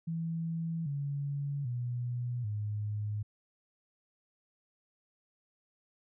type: tone with pitch steps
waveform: sine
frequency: 164.81 / 141.83 / 122.05 / 105.03 Hz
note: E3 / C#3 / B2 / G#2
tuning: 0 / +40 / -20 / +20 cents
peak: -32 dBFS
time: 0.07-3.23 s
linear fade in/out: 10 ms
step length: 790 ms
effects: none